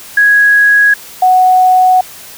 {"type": "tone pair in turn", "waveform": "sine", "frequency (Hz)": [1661.2, 740], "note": ["G#6", "F#5"], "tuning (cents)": [0, 0], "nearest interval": "octave + major second", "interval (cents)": 1400, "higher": "first", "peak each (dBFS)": -4, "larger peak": "neither", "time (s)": [[0.17, 0.94], [1.22, 2.01]], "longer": "second", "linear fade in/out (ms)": 5, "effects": ["white hiss -32 dBFS RMS until 2.37 s"]}